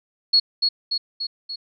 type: tone with echo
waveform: sine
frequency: 4338 Hz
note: C#8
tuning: 38 cents flat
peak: -12 dBFS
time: 0.33-0.4 s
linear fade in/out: 10 ms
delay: 290 ms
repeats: 4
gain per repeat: -4 dB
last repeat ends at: 1.56 s
effects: none